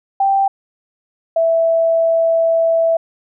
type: tone pair in turn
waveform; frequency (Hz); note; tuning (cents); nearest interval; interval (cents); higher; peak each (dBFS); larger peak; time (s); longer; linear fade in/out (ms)
sine; 784 / 659.3; G5 / E5; 0 / 0; minor third; 300; first; -11; neither; 0.2-0.48 / 1.36-2.97; second; 5
effects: none